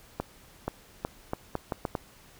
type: accelerating click train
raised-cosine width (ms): 1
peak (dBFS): -15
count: 8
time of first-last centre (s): 0.2-1.952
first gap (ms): 480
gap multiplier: 0.77
effects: pink hiss -55 dBFS RMS until 2.39 s